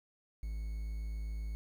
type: tone with quantisation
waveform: triangle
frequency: 53.8 Hz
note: A1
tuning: 38 cents flat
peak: -34 dBFS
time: 0.43-1.55 s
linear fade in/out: 0 ms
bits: 10
effects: none